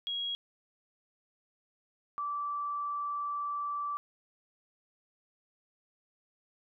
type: tone pair in turn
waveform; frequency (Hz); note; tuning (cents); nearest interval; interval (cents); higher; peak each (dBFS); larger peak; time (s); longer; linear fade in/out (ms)
sine; 3300 / 1162.7; G#7 / D6; -12 / -18; octave + tritone; 1806; first; -32 / -32; neither; 0.07-0.35 / 2.18-3.97; second; 0
effects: none